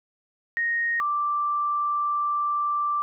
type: tone pair in turn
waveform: sine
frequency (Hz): 1864.7 / 1174.7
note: A#6 / D6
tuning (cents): 0 / 0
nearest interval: minor sixth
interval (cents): 800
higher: first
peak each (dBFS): -22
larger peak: neither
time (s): 0.57-1 / 1-3.02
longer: second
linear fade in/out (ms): 0
effects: none